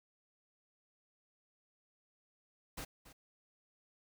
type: noise with echo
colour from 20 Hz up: pink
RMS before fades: -44 dBFS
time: 2.77-2.85 s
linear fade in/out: 10 ms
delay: 280 ms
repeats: 1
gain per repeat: -14 dB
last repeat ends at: 3.13 s
effects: none